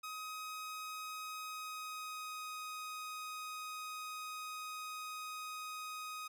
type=tone with pitch glide; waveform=sawtooth; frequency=1261 to 1253 Hz; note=D#6 to D#6; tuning=+23 to +12 cents; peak=-39 dBFS; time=0.03-6.28 s; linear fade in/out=10 ms; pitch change=-11 cents; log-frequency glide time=1.28-2.49 s; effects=none